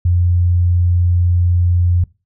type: tone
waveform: sine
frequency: 88 Hz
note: F2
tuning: 14 cents sharp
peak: -10 dBFS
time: 0.05-2.04 s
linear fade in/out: 5 ms
effects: noise-tail reverb RT60 0.3 s tail -22 dB re dry